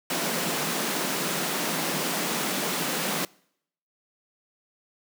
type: high-pass noise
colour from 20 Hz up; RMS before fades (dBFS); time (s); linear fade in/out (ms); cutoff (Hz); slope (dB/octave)
pink; -28; 0.1-3.25; 2; 150; 96
effects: noise-tail reverb RT60 0.7 s tail -25 dB re dry